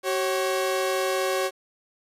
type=tone pair together; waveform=sawtooth; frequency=379.4 / 547 Hz; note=F#4 / C#5; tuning=+43 / -23 cents; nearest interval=tritone; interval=634 cents; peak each=-22 dBFS; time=0.03-1.51 s; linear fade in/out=50 ms; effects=resampled to 32000 Hz + 9-bit